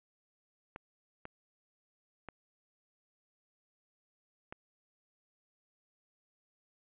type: clicks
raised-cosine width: 0.5 ms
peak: -28 dBFS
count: 4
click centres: 0.761 / 1.254 / 2.287 / 4.525 s
effects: resampled to 8000 Hz + 11-bit